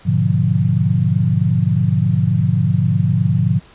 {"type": "chord", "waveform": "sine", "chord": "G# diminished seventh", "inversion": "none", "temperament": "equal", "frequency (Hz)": [103.83, 123.47, 146.83, 174.61], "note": ["G#2", "B2", "D3", "F3"], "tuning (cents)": [0, 0, 0, 0], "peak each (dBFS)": -18, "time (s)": [0.05, 3.6], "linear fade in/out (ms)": 20, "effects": ["pink hiss -46 dBFS RMS until 3.74 s", "resampled to 8000 Hz"]}